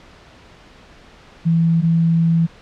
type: tone pair in turn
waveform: sine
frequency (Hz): 165.7 / 165.7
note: E3 / E3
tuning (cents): +9 / +9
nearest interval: unison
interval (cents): 0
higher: neither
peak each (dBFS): -12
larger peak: neither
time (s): 1.45-1.82 / 1.82-2.47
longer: second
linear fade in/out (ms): 20
effects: pink hiss -45 dBFS RMS until 2.61 s + low-pass 4000 Hz 12 dB/octave